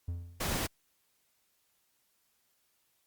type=tone with exponential decay; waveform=triangle; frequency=86.2 Hz; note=F2; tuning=22 cents flat; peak=-29 dBFS; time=0.08-0.59 s; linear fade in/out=5 ms; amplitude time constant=110 ms
type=noise; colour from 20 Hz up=pink; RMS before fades=-33 dBFS; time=0.4-0.67 s; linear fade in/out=10 ms
effects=white hiss -74 dBFS RMS until 3.06 s + Opus 48 kbps